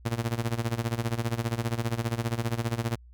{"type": "tone with tremolo", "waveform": "sawtooth", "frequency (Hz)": 116.54, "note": "A#2", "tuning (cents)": 0, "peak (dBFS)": -20, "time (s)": [0.05, 2.96], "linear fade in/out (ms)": 10, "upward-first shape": "sine", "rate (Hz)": 15, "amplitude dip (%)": 85, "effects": ["added 60 Hz sine -48 dBFS peak until 3.13 s"]}